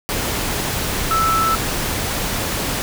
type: tone in noise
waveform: sine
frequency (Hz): 1318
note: E6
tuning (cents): -1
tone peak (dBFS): -15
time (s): 1.11-1.55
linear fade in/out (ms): 0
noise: pink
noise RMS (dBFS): -22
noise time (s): 0.09-2.82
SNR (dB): +4
effects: none